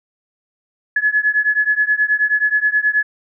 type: beating tone pair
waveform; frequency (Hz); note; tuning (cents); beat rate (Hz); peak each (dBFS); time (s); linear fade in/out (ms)
sine; 1699 / 1708.4; G#6 / G#6; +39 / +48; 9.4; -16 / -17; 0.96-3.03; 5
effects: none